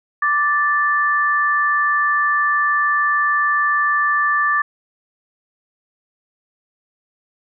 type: tone pair together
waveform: sine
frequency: 1173.5 / 1760 Hz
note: D6 / A6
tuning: -2 / 0 cents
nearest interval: perfect fifth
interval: 702 cents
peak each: -17 dBFS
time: 0.22-4.62 s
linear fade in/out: 5 ms
effects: none